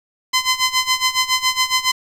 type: tone with tremolo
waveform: 10% pulse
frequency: 1026 Hz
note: C6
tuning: 34 cents flat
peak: -4 dBFS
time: 0.33-1.92 s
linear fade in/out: 10 ms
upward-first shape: sine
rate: 7.2 Hz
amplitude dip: 85%
effects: low-pass 12000 Hz 12 dB/octave + 7-bit